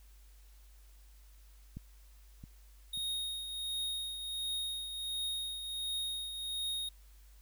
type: clicks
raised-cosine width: 5 ms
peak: -30 / -35 / -40 dBFS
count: 3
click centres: 1.77 / 2.439 / 2.975 s
type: tone with tremolo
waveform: square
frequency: 3729 Hz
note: A#7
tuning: in tune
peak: -34 dBFS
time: 2.93-6.89 s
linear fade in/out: 5 ms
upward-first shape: triangle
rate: 1.4 Hz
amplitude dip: 55%
effects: added 50 Hz sine -55 dBFS peak until 7.41 s + white hiss -67 dBFS RMS until 7.41 s